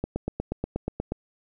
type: click train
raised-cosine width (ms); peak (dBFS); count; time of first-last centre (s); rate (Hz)
2; -14; 10; 0.04-1.12; 8.33
effects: none